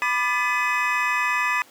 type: tone cluster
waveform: triangle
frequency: 992 / 1194 / 1732 / 2005 / 2523 Hz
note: B5 / D6 / A6 / B6 / D#7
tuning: +7 / +28 / -28 / +26 / +23 cents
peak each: -25 dBFS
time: 0.02-1.62 s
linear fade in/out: 0 ms
effects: pink hiss -51 dBFS RMS until 1.7 s + high-pass 300 Hz 12 dB/octave